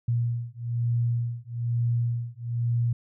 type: beating tone pair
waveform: sine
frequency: 118 / 119.1 Hz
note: A#2 / A#2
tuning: +22 / +38 cents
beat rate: 1.1 Hz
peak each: -27 dBFS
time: 0.08-2.93 s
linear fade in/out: 5 ms
effects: none